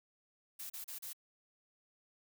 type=noise bursts; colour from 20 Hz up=blue; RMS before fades=-45 dBFS; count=4; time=0.59-1.132 s; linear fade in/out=10 ms; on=110 ms; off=34 ms; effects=none